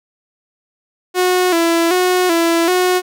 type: tone with vibrato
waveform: sawtooth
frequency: 349.2 Hz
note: F4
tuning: in tune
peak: -8 dBFS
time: 1.14-3.02 s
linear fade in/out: 50 ms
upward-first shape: square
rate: 1.3 Hz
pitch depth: 74 cents each way
effects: none